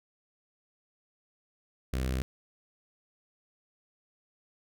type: tone with notch filter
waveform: sawtooth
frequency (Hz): 64.5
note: C2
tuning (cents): -24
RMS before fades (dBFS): -31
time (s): 1.93-2.22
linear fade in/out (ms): 0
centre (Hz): 890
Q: 1.6
effects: none